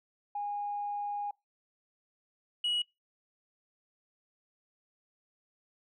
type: tone pair in turn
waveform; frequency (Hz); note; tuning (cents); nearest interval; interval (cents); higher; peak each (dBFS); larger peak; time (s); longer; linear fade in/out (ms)
sine; 820 / 2913; G#5 / F#7; -22 / -28; octave + minor seventh; 2194; second; -32 / -26; second; 0.35-1.31 / 2.64-2.82; first; 5
effects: noise-tail reverb RT60 0.2 s tail -25 dB re dry + tanh soft clip ceiling -26 dBFS